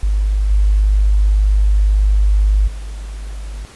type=tone with level steps; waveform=sine; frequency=50.9 Hz; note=G#1; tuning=34 cents flat; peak=-12 / -9 / -24 dBFS; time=0.03-3.65 s; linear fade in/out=0 ms; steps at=0.5 / 2.67 s; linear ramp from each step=10 ms; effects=pink hiss -41 dBFS RMS until 3.75 s + resampled to 24000 Hz